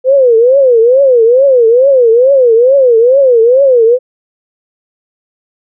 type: tone with vibrato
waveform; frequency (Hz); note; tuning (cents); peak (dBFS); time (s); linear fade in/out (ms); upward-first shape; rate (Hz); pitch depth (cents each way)
sine; 500; B4; +21; -3; 0.04-3.99; 50; triangle; 2.3; 220
effects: none